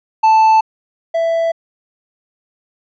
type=tone pair in turn; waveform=triangle; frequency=880 / 662.5 Hz; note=A5 / E5; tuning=0 / +9 cents; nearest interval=perfect fourth; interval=491 cents; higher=first; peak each=-5 / -11 dBFS; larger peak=first; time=0.23-0.61 / 1.14-1.52 s; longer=neither; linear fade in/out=10 ms; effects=resampled to 16000 Hz